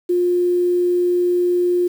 sine tone with quantisation, 354.8 Hz, F4, 27 cents sharp, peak -14 dBFS, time 0.09-1.88 s, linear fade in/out 10 ms, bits 7, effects none

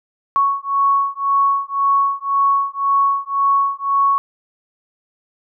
sine beating tone pair, 1108.7 / 1110.6 Hz, C#6 / C#6, 0 / +3 cents, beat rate 1.9 Hz, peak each -17 dBFS, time 0.36-4.18 s, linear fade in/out 0 ms, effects none

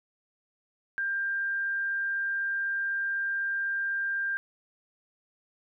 sine tone, 1592 Hz, G6, 26 cents sharp, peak -27 dBFS, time 0.98-4.37 s, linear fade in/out 0 ms, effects none

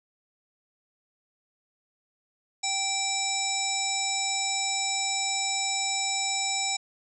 harmonic tone with a mistuned harmonic, 779 Hz, G5, 11 cents flat, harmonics 1 / 3 / 5 / 7 / 9 / 10, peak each -33 / -33 / -33 / -33 / -33 / -33 dBFS, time 2.63-6.77 s, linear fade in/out 10 ms, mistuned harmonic 7, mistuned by -40 cents, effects none

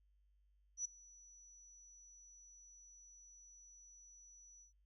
sine tone with ADSR envelope, 5910 Hz, F#8, 3 cents flat, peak -36 dBFS, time 0.77-4.73 s, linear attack 80 ms, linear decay 8 ms, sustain -23 dB, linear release 120 ms, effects added 50 Hz sine -70 dBFS peak until 4.85 s

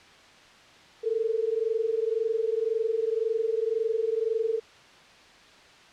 sine tone pair together, 437.7 / 459.6 Hz, A4 / A#4, -9 / -25 cents, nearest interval minor second, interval 84 cents, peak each -27 dBFS, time 1.03-4.6 s, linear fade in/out 20 ms, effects white hiss -52 dBFS RMS until 5.92 s + low-pass 4000 Hz 12 dB/octave

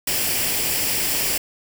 white noise with comb filter, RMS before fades -22 dBFS, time 0.07-1.38 s, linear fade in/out 5 ms, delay 0.39 ms, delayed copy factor +0.5, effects none

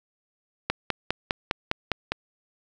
click train, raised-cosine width 0.3 ms, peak -7 dBFS, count 8, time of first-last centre 0.7-2.12 s, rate 4.93 Hz, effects none

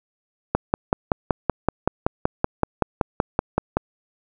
click train, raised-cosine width 1 ms, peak -3 dBFS, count 18, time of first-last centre 0.55-3.77 s, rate 5.28 Hz, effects none

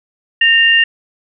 sine tone pair together, 1836 / 2793 Hz, A#6 / F7, -27 / -1 cents, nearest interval perfect fifth, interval 726 cents, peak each -10 dBFS, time 0.41-0.84 s, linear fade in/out 5 ms, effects none

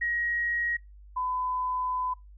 sine tone pair in turn, 1893 / 1007.1 Hz, A#6 / B5, +26 / +34 cents, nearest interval major seventh, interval 1092 cents, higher first, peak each -26 / -27 dBFS, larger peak first, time 0.01-0.77 / 1.16-2.14 s, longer second, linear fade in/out 10 ms, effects noise-tail reverb RT60 0.2 s tail -23 dB re dry + added 50 Hz sine -47 dBFS peak until 2.37 s

